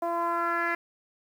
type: tone with low-pass filter sweep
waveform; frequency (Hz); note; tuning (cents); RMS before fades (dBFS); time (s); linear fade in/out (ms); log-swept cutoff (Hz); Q
10% pulse; 340.2; F4; -45; -28; 0.02-0.75; 5; 780 to 2000; 3.1
effects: 9-bit